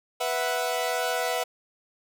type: chord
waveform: sawtooth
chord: B suspended fourth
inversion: none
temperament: equal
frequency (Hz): 493.9 / 659.3 / 740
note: B4 / E5 / F#5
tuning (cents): 0 / 0 / 0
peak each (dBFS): -26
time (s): 0.2-1.44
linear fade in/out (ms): 10
effects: none